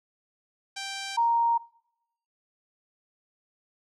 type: tone pair in turn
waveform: 5% pulse / sine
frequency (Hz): 784 / 932.3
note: G5 / A#5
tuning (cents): 0 / 0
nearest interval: minor third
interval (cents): 300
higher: second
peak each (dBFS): -20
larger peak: neither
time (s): 0.76-1.17 / 1.17-1.58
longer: neither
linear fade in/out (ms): 10
effects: noise-tail reverb RT60 0.8 s tail -23 dB re dry + low-pass 6000 Hz 12 dB/octave